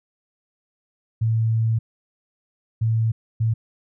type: tone bursts at uneven times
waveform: sine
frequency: 112.6 Hz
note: A2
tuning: 40 cents sharp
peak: -17 dBFS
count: 3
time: 1.21-1.79 / 2.81-3.12 / 3.4-3.54 s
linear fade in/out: 10 ms
effects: none